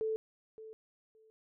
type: tone with echo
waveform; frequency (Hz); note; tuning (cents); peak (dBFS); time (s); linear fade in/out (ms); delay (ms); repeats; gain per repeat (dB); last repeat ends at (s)
sine; 439.5; A4; -2; -31; 0.01-0.16; 0; 570; 2; -15; 1.3
effects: none